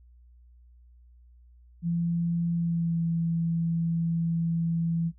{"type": "tone with pitch glide", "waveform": "sine", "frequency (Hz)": [169.7, 166.5], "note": ["F3", "E3"], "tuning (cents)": [-49, 18], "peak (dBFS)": -24, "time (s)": [1.82, 5.12], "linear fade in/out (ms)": 50, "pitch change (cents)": -33, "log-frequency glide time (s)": [2.53, 3], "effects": ["noise-tail reverb RT60 0.1 s tail -17 dB re dry", "added 60 Hz sine -52 dBFS peak until 5.18 s"]}